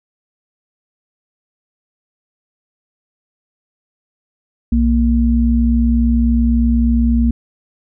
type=tone pair together; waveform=sine; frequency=61.74 / 233.1 Hz; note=B1 / A#3; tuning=0 / 0 cents; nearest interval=octave + major seventh; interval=2300 cents; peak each=-13 dBFS; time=4.72-7.31 s; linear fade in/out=5 ms; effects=none